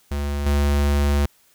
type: tone with level steps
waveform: square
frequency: 71.7 Hz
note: D2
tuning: 41 cents flat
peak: -23 / -17 dBFS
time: 0.11-1.26 s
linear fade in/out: 5 ms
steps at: 0.46 s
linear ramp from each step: 2 ms
effects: white hiss -58 dBFS RMS until 1.54 s